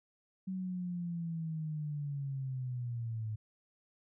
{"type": "linear sweep", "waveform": "sine", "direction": "down", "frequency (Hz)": [189.6, 106.9], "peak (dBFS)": -35, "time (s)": [0.47, 3.36], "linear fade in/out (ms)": 10, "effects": []}